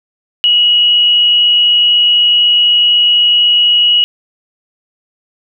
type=tone with frequency modulation; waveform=sine; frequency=2908 Hz; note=F#7; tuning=31 cents flat; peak=-6 dBFS; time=0.44-4.04 s; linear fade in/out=0 ms; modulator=210 Hz; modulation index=0.2; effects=none

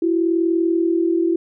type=tone pair together; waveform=sine; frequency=334 / 374.5 Hz; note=E4 / F#4; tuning=+23 / +21 cents; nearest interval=major second; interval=198 cents; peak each=-16 / -22 dBFS; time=0.02-1.36 s; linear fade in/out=5 ms; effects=none

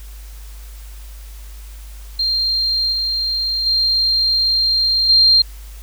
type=tone with level steps; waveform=sine; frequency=4186 Hz; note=C8; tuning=in tune; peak=-15 / -17 / -13 / -8 dBFS; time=2.19-5.42 s; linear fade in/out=5 ms; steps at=2.92 / 3.66 / 5.09 s; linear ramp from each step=5 ms; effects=added 51 Hz sine -32 dBFS peak until 5.82 s + white hiss -45 dBFS RMS until 5.82 s

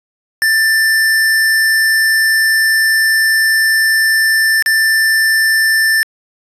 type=tone with dropouts; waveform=square; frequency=1775 Hz; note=A6; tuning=15 cents sharp; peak=-10 dBFS; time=0.42-6.03 s; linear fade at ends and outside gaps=0 ms; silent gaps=4.624-4.661 s; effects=resampled to 32000 Hz

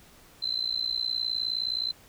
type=tone with amplitude modulation; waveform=sine; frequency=4072 Hz; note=C8; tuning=48 cents flat; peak=-23 dBFS; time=0.42-1.92 s; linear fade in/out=10 ms; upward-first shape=sine; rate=59.4 Hz; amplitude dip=90%; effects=pink hiss -55 dBFS RMS until 2.08 s

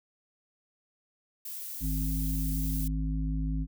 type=noise; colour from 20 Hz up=violet; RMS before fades=-39 dBFS; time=1.45-2.88 s; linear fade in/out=5 ms
type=harmonic tone; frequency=52.7 Hz; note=G#1; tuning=26 cents sharp; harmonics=1 / 3 / 5; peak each=-29 / -34 / -36 dBFS; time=1.8-3.67 s; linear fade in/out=50 ms
effects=none

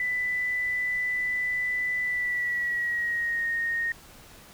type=tone with pitch glide; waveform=sine; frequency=1990 to 1856.7 Hz; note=B6 to A#6; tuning=+13 to -7 cents; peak=-25 dBFS; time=0-3.92 s; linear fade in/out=2 ms; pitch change=-120 cents; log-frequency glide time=2.02-3.48 s; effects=pink hiss -50 dBFS RMS until 4.53 s

